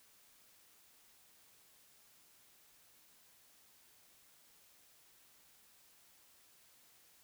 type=silence; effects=white hiss -66 dBFS RMS until 7.23 s